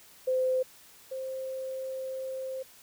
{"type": "tone pair in turn", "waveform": "sine", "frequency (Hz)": [515, 525.2], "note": ["C5", "C5"], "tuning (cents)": [-28, 6], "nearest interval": "unison", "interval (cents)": 34, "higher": "second", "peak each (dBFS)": [-24, -33], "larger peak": "first", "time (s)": [[0.27, 0.63], [1.11, 2.63]], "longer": "second", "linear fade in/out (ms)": 10, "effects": ["white hiss -55 dBFS RMS until 2.82 s"]}